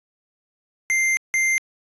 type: tone pair in turn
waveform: square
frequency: 2093 / 2093 Hz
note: C7 / C7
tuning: 0 / 0 cents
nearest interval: unison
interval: 0 cents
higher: neither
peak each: -18 dBFS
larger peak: neither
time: 0.9-1.17 / 1.34-1.58 s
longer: first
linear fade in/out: 0 ms
effects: resampled to 22050 Hz + 10-bit